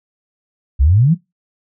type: exponential sweep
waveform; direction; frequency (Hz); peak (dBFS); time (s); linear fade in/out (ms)
sine; up; 61.2 to 182.3; -8; 0.79-1.15; 20
effects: noise-tail reverb RT60 0.2 s tail -20 dB re dry